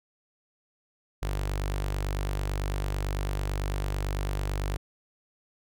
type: tone with notch filter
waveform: sawtooth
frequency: 49 Hz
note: G1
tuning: in tune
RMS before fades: -30 dBFS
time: 1.22-4.77 s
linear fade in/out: 10 ms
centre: 220 Hz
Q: 1.6
effects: none